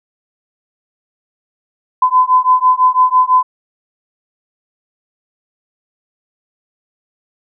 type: beating tone pair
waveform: sine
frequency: 1012 / 1018 Hz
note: B5 / C6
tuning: +42 / -48 cents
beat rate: 6 Hz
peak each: -11 dBFS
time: 2.02-3.43 s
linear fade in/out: 5 ms
effects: none